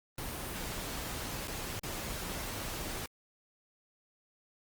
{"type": "noise with dropouts", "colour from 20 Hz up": "pink", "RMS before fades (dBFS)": -39, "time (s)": [0.18, 3.06], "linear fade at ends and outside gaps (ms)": 2, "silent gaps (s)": [[1.474, 1.48], [1.794, 1.833]], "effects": ["Opus 32 kbps"]}